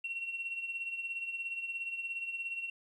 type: tone with tremolo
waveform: sine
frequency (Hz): 2730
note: F7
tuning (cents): -40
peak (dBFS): -32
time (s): 0.04-2.7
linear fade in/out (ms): 5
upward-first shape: triangle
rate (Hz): 17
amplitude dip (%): 70
effects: tanh soft clip ceiling -29 dBFS + 12-bit